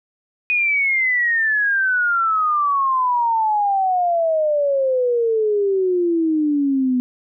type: exponential sweep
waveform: sine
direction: down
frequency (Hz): 2489 to 247.4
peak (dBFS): -15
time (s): 0.5-7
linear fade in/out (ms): 0
effects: none